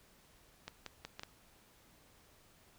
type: clicks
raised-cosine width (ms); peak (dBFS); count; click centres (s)
0.2; -26; 5; 0.68 / 0.863 / 1.05 / 1.195 / 1.234
effects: pink hiss -65 dBFS RMS until 2.78 s